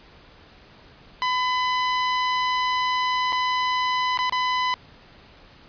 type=tone with dropouts; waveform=sawtooth; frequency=1005 Hz; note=B5; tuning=30 cents sharp; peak=-17 dBFS; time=1.22-4.74 s; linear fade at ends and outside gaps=0 ms; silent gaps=3.323-3.328 / 4.174-4.189 / 4.296-4.324 s; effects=pink hiss -50 dBFS RMS until 5.68 s + resampled to 11025 Hz